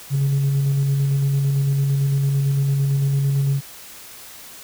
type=tone with tremolo; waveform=sine; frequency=138.59 Hz; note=C#3; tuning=in tune; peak=-13 dBFS; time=0.1-3.61 s; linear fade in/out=50 ms; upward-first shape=square; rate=8.9 Hz; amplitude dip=25%; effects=tanh soft clip ceiling -14 dBFS + white hiss -40 dBFS RMS until 4.63 s